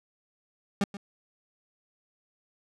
40% pulse tone with echo, 200 Hz, G3, 35 cents sharp, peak -22 dBFS, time 0.81-0.84 s, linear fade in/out 2 ms, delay 130 ms, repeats 1, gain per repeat -14 dB, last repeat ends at 0.97 s, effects low-pass 8000 Hz 12 dB/octave

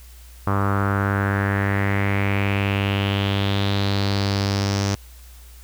sawtooth tone with low-pass filter sweep, 99.4 Hz, G2, 25 cents sharp, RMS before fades -21 dBFS, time 0.47-4.95 s, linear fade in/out 0 ms, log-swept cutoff 1200 to 5900 Hz, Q 4.3, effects added 60 Hz sine -41 dBFS peak until 5.63 s + white hiss -50 dBFS RMS until 5.63 s

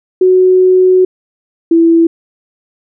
sine tone pair in turn, 370 / 332 Hz, F#4 / E4, 0 / +12 cents, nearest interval major second, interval 188 cents, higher first, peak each -4 dBFS, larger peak neither, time 0.21-1.05 / 1.71-2.07 s, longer first, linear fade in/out 5 ms, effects none

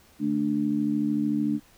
harmonic tone, 73.42 Hz, D2, in tune, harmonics 2 / 3 / 4, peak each -36 / -26 / -25 dBFS, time 0.19-1.6 s, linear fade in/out 50 ms, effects pink hiss -57 dBFS RMS until 1.77 s

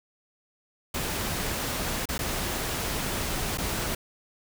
pink noise with dropouts, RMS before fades -30 dBFS, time 0.94-3.95 s, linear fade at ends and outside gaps 5 ms, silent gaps 2.056-2.088 / 2.18-2.19 / 3.575-3.582 s, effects none

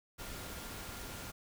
sine tone in noise, 1403 Hz, F6, 8 cents sharp, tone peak -56 dBFS, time 0.18-1.32 s, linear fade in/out 20 ms, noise pink, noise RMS -45 dBFS, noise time 0.18-1.32 s, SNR -14 dB, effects none

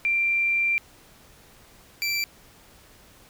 sine / 25% pulse tone pair in turn, 2364 / 2342 Hz, D7 / D7, +11 / -5 cents, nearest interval unison, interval 16 cents, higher first, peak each -20 dBFS, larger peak neither, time 0.05-0.78 / 2.02-2.24 s, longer first, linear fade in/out 0 ms, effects pink hiss -53 dBFS RMS until 3.29 s

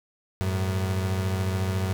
35% pulse beating tone pair, 94 / 108 Hz, F#2 / A2, +28 / -32 cents, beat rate 14 Hz, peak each -23 / -31 dBFS, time 0.41-1.93 s, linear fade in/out 0 ms, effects none

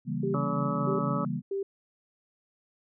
sine chord, C# diminished seventh, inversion none, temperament equal with one note detuned, 138.59 / 164.81 / 196 / 235.7 Hz, C#3 / E3 / G3 / Bb3, 0 / 0 / 0 / +19 cents, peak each -34 dBFS, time 0.05-1.42 s, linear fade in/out 50 ms
sine tone bursts, 393.1 Hz, G4, 5 cents sharp, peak -28 dBFS, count 3, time 0.23-1.63 s, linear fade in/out 5 ms, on 120 ms, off 520 ms
harmonic tone, 142.8 Hz, D3, 48 cents flat, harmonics 1 / 2 / 3 / 4 / 6 / 7 / 8 / 9, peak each -38 / -36 / -41 / -35 / -44 / -44 / -36 / -34 dBFS, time 0.34-1.25 s, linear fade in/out 2 ms
effects none

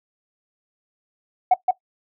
sine tone with echo, 740 Hz, F#5, in tune, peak -9 dBFS, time 1.51-1.54 s, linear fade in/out 5 ms, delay 170 ms, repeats 1, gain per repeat -4 dB, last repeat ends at 1.71 s, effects noise-tail reverb RT60 0.1 s tail -17 dB re dry + tanh soft clip ceiling -7 dBFS

